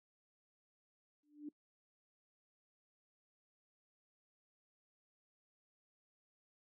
sine tone with exponential growth, 296 Hz, D4, 14 cents sharp, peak -40 dBFS, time 1.23-1.49 s, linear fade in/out 5 ms, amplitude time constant 55 ms, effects noise-tail reverb RT60 0.1 s tail -22 dB re dry

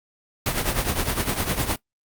pink noise with tremolo, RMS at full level -21 dBFS, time 0.46-1.76 s, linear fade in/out 2 ms, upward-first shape triangle, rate 9.8 Hz, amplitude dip 75%, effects noise-tail reverb RT60 0.1 s tail -18 dB re dry + Opus 48 kbps

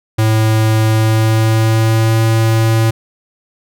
square tone with pitch glide, 110 to 112.31 Hz, A2 to A2, 0 to +36 cents, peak -10 dBFS, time 0.18-2.91 s, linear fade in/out 10 ms, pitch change +36 cents, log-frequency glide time 0.87-2.24 s, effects none

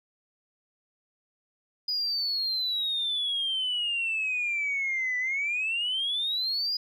sine exponential two-way sweep, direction down then up, 4959 to 1975.5 to 4959 Hz, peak -25 dBFS, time 1.88-6.77 s, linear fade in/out 5 ms, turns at 5.18 s, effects tanh soft clip ceiling -22 dBFS

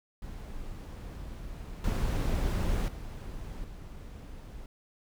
brown noise with level steps, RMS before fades -41 / -28 / -40 / -44 dBFS, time 0.22-4.66 s, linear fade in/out 2 ms, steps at 1.84 / 2.88 / 3.64 s, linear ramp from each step 2 ms, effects none

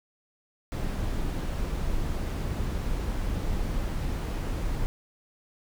brown noise, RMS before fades -29 dBFS, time 0.72-4.86 s, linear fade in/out 0 ms, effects none

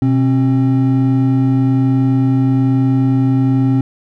triangle tone pair together, 126.15 / 267.3 Hz, B2 / C4, +37 / +37 cents, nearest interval octave + minor second, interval 1300 cents, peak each -11 dBFS, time 0.02-3.81 s, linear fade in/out 2 ms, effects none

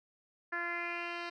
10% pulse tone with low-pass filter sweep, 344.8 Hz, F4, 22 cents flat, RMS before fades -38 dBFS, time 0.52-1.3 s, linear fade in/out 10 ms, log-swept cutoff 1700 to 3600 Hz, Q 4.7, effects none

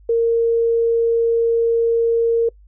sine tone, 461.9 Hz, A#4, 16 cents flat, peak -13 dBFS, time 0.09-2.49 s, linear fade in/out 5 ms, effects noise-tail reverb RT60 0.1 s tail -25 dB re dry + added 50 Hz sine -44 dBFS peak until 2.67 s

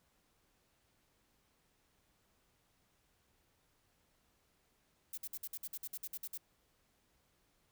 violet noise bursts, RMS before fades -43 dBFS, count 13, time 5.13-6.376 s, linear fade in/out 5 ms, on 46 ms, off 54 ms, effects pink hiss -75 dBFS RMS until 7.71 s

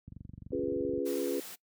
click train, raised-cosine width 5 ms, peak -32 dBFS, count 22, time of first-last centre 0.08-0.977 s, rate 23.4 Hz
sine chord, C# dominant seventh, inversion none, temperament equal, 277.2 / 349.2 / 415.3 / 493.9 Hz, C#4 / E#4 / G#4 / B4, 0 / 0 / 0 / 0 cents, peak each -35 dBFS, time 0.52-1.4 s, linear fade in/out 5 ms
white high-pass noise, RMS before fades -45 dBFS, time 1.05-1.56 s, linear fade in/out 20 ms, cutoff 130 Hz, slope 24 dB/octave
effects noise-tail reverb RT60 0.1 s tail -21 dB re dry + high-pass 60 Hz 12 dB/octave

